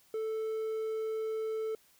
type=tone; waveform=triangle; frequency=440 Hz; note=A4; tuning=in tune; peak=-30 dBFS; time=0.14-1.75 s; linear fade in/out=2 ms; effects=white hiss -65 dBFS RMS until 1.99 s